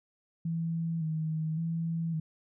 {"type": "tone with vibrato", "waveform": "sine", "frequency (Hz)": 161.5, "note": "E3", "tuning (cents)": -35, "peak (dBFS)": -29, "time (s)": [0.45, 2.2], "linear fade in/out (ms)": 5, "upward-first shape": "square", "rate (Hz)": 0.89, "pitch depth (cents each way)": 40, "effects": []}